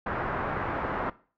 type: low-pass noise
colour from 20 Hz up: white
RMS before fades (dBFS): -31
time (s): 0.06-1.1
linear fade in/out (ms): 5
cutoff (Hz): 1500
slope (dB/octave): 24
effects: noise-tail reverb RT60 0.4 s tail -19 dB re dry